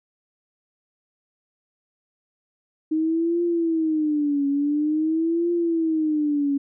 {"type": "tone with vibrato", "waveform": "sine", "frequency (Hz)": 311.1, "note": "D#4", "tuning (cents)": 0, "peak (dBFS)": -19, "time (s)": [2.91, 6.58], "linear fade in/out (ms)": 10, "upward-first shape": "triangle", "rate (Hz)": 0.48, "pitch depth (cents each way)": 190, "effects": []}